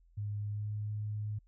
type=tone with pitch glide; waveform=sine; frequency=103.4 to 105.57 Hz; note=G#2 to G#2; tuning=-7 to +29 cents; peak=-34 dBFS; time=0.17-1.39 s; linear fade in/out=10 ms; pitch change=+36 cents; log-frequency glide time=0.35-0.9 s; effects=added 42 Hz sine -61 dBFS peak until 1.47 s